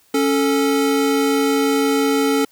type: tone pair together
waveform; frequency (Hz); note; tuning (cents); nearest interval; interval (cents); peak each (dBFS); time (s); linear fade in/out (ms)
square; 277.2 / 440; C#4 / A4; 0 / 0; minor sixth; 800; -18 / -19; 0.14-2.45; 5
effects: white hiss -56 dBFS RMS until 2.51 s